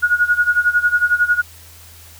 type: tone with tremolo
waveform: sine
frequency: 1447 Hz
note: F#6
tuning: 39 cents flat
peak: -9 dBFS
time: 0.02-1.42 s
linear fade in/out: 20 ms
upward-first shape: sine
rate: 11 Hz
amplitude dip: 85%
effects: added 83 Hz sine -43 dBFS peak until 2.19 s + white hiss -43 dBFS RMS until 2.19 s